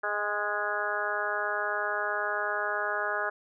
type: harmonic tone with a mistuned harmonic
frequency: 207.7 Hz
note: G#3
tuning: in tune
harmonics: 2 / 3 / 4 / 5 / 6 / 7 / 8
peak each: -38 / -35 / -37 / -38 / -35 / -33 / -34 dBFS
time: 0.03-3.3 s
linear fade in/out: 10 ms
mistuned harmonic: 4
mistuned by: -16 cents
effects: none